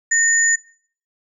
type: tone pair together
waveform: sine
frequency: 1837 / 6964 Hz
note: A#6 / A8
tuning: -26 / -19 cents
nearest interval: octave + major seventh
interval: 2307 cents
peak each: -16 dBFS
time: 0.11-0.56 s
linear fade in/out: 10 ms
effects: noise-tail reverb RT60 0.5 s tail -20 dB re dry